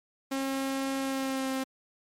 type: tone with pitch glide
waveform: sawtooth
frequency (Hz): 269.8 to 264.7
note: C#4 to C4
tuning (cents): -47 to +20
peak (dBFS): -25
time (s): 0.31-1.64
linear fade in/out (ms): 10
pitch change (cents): -33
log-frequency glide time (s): 1.01-1.5
effects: MP3 64 kbps